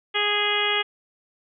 harmonic tone, 414.2 Hz, G#4, 5 cents flat, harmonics 1 / 2 / 3 / 4 / 5 / 6 / 7 / 8, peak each -29 / -31 / -30 / -30 / -27 / -30 / -27 / -27 dBFS, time 0.14-0.83 s, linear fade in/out 20 ms, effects none

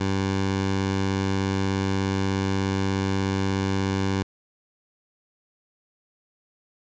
15% pulse tone, 96.7 Hz, G2, 23 cents flat, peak -16 dBFS, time 0-4.23 s, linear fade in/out 10 ms, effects resampled to 16000 Hz

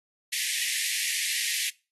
pink high-pass noise, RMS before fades -29 dBFS, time 0.32-1.7 s, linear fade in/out 10 ms, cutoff 1800 Hz, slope 96 dB/octave, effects noise-tail reverb RT60 0.3 s tail -22 dB re dry + AAC 32 kbps

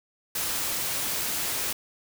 white noise, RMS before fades -29 dBFS, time 0.35-1.73 s, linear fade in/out 5 ms, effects none

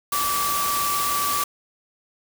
sine tone in noise, 1156 Hz, D6, 28 cents flat, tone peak -23 dBFS, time 0.12-1.44 s, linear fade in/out 5 ms, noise white, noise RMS -26 dBFS, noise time 0.12-1.44 s, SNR 0 dB, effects none

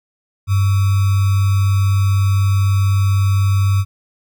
sine tone with sample-and-hold, 98 Hz, G2, in tune, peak -11 dBFS, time 0.47-3.85 s, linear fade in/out 50 ms, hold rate 1225 Hz, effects none

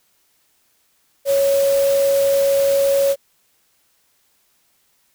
sine tone in noise, 554.4 Hz, C#5, in tune, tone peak -13 dBFS, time 1.25-3.16 s, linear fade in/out 50 ms, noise white, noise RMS -29 dBFS, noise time 1.25-3.16 s, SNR +13 dB, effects white hiss -62 dBFS RMS until 5.14 s

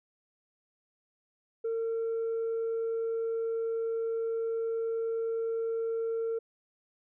sine tone, 454.9 Hz, A#4, 42 cents flat, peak -27 dBFS, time 1.64-6.39 s, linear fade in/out 10 ms, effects tanh soft clip ceiling -27 dBFS

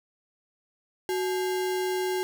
sine tone with sample-and-hold, 370 Hz, F#4, in tune, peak -25 dBFS, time 1.09-2.23 s, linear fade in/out 0 ms, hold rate 1225 Hz, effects none

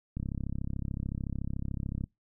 click train, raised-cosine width 5 ms, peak -22 dBFS, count 64, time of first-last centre 0.17-2.039 s, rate 33.7 Hz, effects noise-tail reverb RT60 0.2 s tail -25 dB re dry

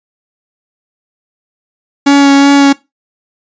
45% pulse tone with vibrato, 280 Hz, C#4, 18 cents sharp, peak -3 dBFS, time 2.06-2.73 s, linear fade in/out 10 ms, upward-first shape sine, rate 2.7 Hz, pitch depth 13 cents each way, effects noise-tail reverb RT60 0.2 s tail -19 dB re dry + resampled to 16000 Hz

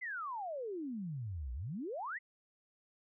sine exponential two-way sweep, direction down then up, 2100 to 57.8 to 2100 Hz, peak -38 dBFS, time 0.01-2.19 s, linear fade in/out 20 ms, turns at 1.53 s, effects none

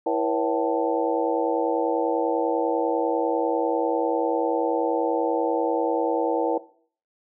harmonic tone with a mistuned harmonic, 110 Hz, A2, in tune, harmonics 3 / 4 / 5 / 6 / 7 / 8, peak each -27 / -26 / -28 / -31 / -29 / -29 dBFS, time 0.06-6.58 s, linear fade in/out 5 ms, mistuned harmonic 4, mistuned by +150 cents, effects noise-tail reverb RT60 0.5 s tail -18 dB re dry

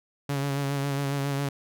sawtooth tone with vibrato, 140 Hz, C#3, 18 cents sharp, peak -22 dBFS, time 0.29-1.49 s, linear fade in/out 5 ms, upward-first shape sine, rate 7.3 Hz, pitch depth 32 cents each way, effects none

